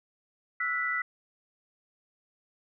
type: tone cluster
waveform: sine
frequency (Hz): 1323 / 1457 / 1977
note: E6 / F#6 / B6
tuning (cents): +6 / -27 / +1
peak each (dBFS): -34 / -35 / -29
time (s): 0.6-1.02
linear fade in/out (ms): 5
effects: none